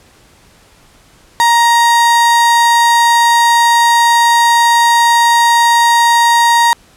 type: tone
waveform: 35% pulse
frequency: 938 Hz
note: A#5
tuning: 11 cents sharp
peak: -5 dBFS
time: 1.4-6.73 s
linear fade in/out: 0 ms
effects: pink hiss -46 dBFS RMS until 6.96 s + low-pass 11000 Hz 12 dB/octave